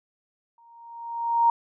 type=tone with exponential growth; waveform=sine; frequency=932.3 Hz; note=A#5; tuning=in tune; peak=-14 dBFS; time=0.58-1.5 s; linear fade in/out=2 ms; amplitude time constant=200 ms; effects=none